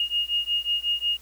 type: beating tone pair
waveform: sine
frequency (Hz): 2850 / 2855.5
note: F7 / F7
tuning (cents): +34 / +38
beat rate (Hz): 5.5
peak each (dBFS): -26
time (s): 0-1.17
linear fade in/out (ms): 2
effects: added 60 Hz sine -53 dBFS peak until 1.21 s + white hiss -53 dBFS RMS until 1.21 s